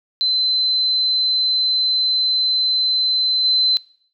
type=tone with level steps; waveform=sine; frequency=4060 Hz; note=B7; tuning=47 cents sharp; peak=-15 / -13 dBFS; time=0.21-3.77 s; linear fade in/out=0 ms; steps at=3.44 s; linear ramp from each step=10 ms; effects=noise-tail reverb RT60 0.6 s tail -22 dB re dry